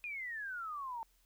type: exponential sweep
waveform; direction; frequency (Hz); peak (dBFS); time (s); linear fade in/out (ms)
sine; down; 2489 to 889; -39; 0.04-1.03; 0
effects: added 41 Hz sine -70 dBFS peak until 1.25 s + white hiss -73 dBFS RMS until 1.25 s